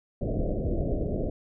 pink low-pass noise, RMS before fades -28 dBFS, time 0.21-1.3 s, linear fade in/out 5 ms, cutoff 670 Hz, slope 96 dB/octave, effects none

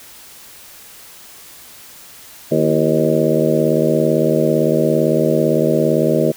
harmonic tone with a mistuned harmonic, 77.78 Hz, D#2, in tune, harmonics 2 / 3 / 4 / 5 / 6 / 7 / 8, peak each -20 / -20 / -20 / -20 / -20 / -20 / -20 dBFS, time 2.51-6.32 s, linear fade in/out 10 ms, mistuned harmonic 4, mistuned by +91 cents, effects white hiss -40 dBFS RMS until 6.36 s

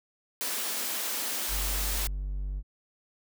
white high-pass noise, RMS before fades -32 dBFS, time 0.41-2.07 s, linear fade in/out 0 ms, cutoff 200 Hz, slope 48 dB/octave
triangle tone, 48.34 Hz, G1, 23 cents flat, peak -28 dBFS, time 1.48-2.63 s, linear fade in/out 50 ms
effects none

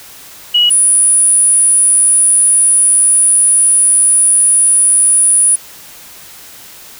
sine tone pair in turn, 2914 / 9801 Hz, F#7 / D#9, -27 / -27 cents, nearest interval octave + major sixth, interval 2100 cents, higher second, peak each -6 dBFS, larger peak neither, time 0.54-0.7 / 0.7-5.56 s, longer second, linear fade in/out 10 ms, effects white hiss -35 dBFS RMS until 6.99 s

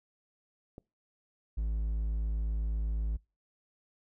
click, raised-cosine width 2 ms, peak -32 dBFS, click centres 0.781 s
triangle tone, 54 Hz, A1, 32 cents flat, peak -27 dBFS, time 1.57-3.17 s, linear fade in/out 10 ms
effects noise-tail reverb RT60 0.3 s tail -26 dB re dry

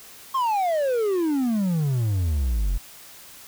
triangle exponential sweep, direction down, 1094 to 42.11 Hz, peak -18 dBFS, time 0.34-2.78 s, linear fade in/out 10 ms, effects white hiss -45 dBFS RMS until 3.47 s

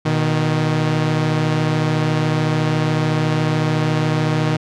sawtooth tone pair together, 121.67 / 155.56 Hz, B2 / D#3, -25 / 0 cents, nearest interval major third, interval 425 cents, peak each -17 / -13 dBFS, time 0.05-4.57 s, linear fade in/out 10 ms, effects low-pass 5000 Hz 12 dB/octave

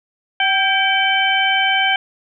harmonic tone with a mistuned harmonic, 769 Hz, G5, 33 cents flat, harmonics 1 / 2 / 3 / 4, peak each -19 / -19 / -19 / -19 dBFS, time 0.4-1.96 s, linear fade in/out 2 ms, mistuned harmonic 2, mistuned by +54 cents, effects none

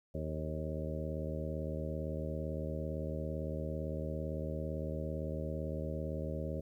harmonic tone with a mistuned harmonic, 77.78 Hz, D#2, in tune, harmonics 1 / 2 / 3 / 4 / 5 / 6 / 7 / 8, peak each -40 / -41 / -45 / -47 / -47 / -49 / -43 / -48 dBFS, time 0.14-6.61 s, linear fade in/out 10 ms, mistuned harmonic 6, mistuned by -37 cents, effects 12-bit

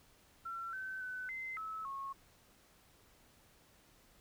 sine tone with pitch steps, 1354 / 1533 / 1507 / 2066 / 1300 / 1093 Hz, E6 / G6 / F#6 / C7 / E6 / C#6, +46 / -39 / +31 / -22 / -24 / -25 cents, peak -40 dBFS, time 0.45-2.13 s, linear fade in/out 10 ms, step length 280 ms, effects pink hiss -66 dBFS RMS until 4.2 s

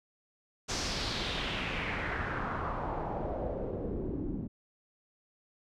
pink noise with low-pass filter sweep, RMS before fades -35 dBFS, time 0.68-4.48 s, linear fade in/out 20 ms, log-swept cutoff 6200 to 250 Hz, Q 2.7, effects none

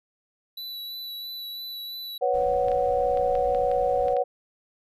square tone with vibrato, 3954 Hz, B7, 1 cent sharp, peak -34 dBFS, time 0.57-2.18 s, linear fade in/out 5 ms, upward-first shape sine, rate 3 Hz, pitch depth 15 cents each way
sine chord, B suspended second, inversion none, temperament just, 493.9 / 555.6 / 740.8 Hz, B4 / C#5 / F#5, 0 / +4 / +2 cents, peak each -25 dBFS, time 2.21-4.24 s, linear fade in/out 20 ms
brown noise, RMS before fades -41 dBFS, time 2.33-4.15 s, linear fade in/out 20 ms
clicks, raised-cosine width 0.3 ms, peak -26 dBFS, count 8, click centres 2.684 / 2.717 / 3.173 / 3.353 / 3.548 / 3.715 / 4.083 / 4.167 s
effects none

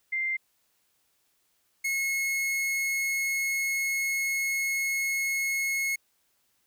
sine / 45% pulse tone pair in turn, 2093 / 2174 Hz, C7 / C#7, 0 / -34 cents, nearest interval minor second, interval 66 cents, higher second, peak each -26 / -26 dBFS, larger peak neither, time 0.12-0.37 / 1.84-5.96 s, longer second, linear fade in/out 10 ms, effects white hiss -71 dBFS RMS until 6.66 s

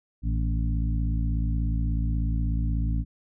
harmonic tone with a mistuned harmonic, 56.5 Hz, A1, 47 cents sharp, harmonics 1 / 2 / 3 / 4 / 5, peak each -24 / -30 / -34 / -36 / -38 dBFS, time 0.22-3.05 s, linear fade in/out 50 ms, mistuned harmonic 3, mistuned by -53 cents, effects none

